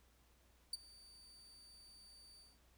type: tone with ADSR envelope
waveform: 35% pulse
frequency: 4609 Hz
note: D8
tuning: 33 cents flat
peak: -35 dBFS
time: 0.73-2.59 s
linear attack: 4 ms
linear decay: 25 ms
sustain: -23 dB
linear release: 200 ms
effects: added 60 Hz sine -70 dBFS peak until 2.77 s + pink hiss -73 dBFS RMS until 2.77 s